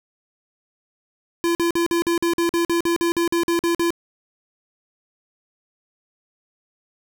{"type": "tone bursts", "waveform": "square", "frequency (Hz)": 340, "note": "F4", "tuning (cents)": -46, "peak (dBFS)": -18, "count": 16, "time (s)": [1.44, 3.905], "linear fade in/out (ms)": 0, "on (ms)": 110, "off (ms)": 47, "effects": []}